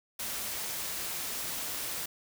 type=noise; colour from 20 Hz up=white; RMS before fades=-36 dBFS; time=0.19-2.06 s; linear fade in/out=5 ms; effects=none